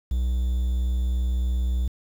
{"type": "tone with quantisation", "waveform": "triangle", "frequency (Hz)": 61.6, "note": "B1", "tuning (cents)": -4, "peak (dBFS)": -19, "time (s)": [0.11, 1.88], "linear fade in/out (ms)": 5, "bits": 8, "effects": []}